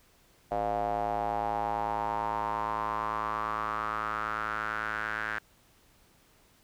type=tone with band-pass filter sweep; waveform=square; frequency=54.4 Hz; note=A1; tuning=19 cents flat; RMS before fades=-32 dBFS; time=0.51-5.39 s; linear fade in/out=5 ms; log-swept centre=680 to 1600 Hz; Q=5.4; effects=pink hiss -63 dBFS RMS until 6.63 s